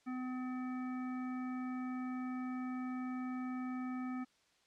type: harmonic tone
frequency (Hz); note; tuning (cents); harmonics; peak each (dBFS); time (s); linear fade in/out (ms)
254.2; C4; -50; 1 / 3 / 5 / 7 / 9; -38 / -51 / -50 / -57 / -57; 0.06-4.25; 20
effects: white hiss -72 dBFS RMS until 4.66 s + low-pass 6000 Hz 12 dB/octave